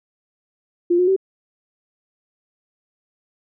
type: tone with pitch steps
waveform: sine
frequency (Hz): 348.2 / 361.3 / 383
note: F4 / F#4 / G4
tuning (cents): -5 / -41 / -40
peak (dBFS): -13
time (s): 0.9-1.164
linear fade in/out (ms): 10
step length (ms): 88
effects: none